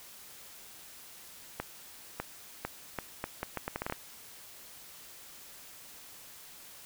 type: accelerating click train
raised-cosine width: 0.5 ms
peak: -18 dBFS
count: 13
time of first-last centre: 1.6-3.924 s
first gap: 600 ms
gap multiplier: 0.75
effects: white hiss -51 dBFS RMS until 6.85 s